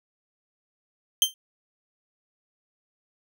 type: tone with exponential decay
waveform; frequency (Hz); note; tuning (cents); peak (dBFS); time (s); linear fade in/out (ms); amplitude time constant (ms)
sawtooth; 3136; G7; 0; -10; 1.22-1.34; 1; 24
effects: none